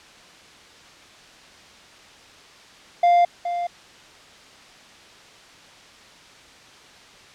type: tone with echo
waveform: triangle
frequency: 698.5 Hz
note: F5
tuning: in tune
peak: -11 dBFS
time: 3.03-3.25 s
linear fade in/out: 5 ms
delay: 420 ms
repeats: 1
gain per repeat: -10 dB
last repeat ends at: 3.67 s
effects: white hiss -47 dBFS RMS until 7.34 s + low-pass 5000 Hz 12 dB/octave